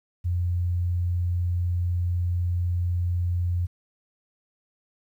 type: tone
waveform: sine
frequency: 88 Hz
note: F2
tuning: 14 cents sharp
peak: -22 dBFS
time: 0.24-3.67 s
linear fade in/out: 20 ms
effects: 10-bit